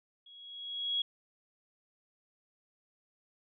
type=tone with level ramp; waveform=sine; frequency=3322 Hz; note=G#7; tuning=in tune; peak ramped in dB=-53 to -27 dBFS; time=0.26-1.02 s; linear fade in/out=5 ms; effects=none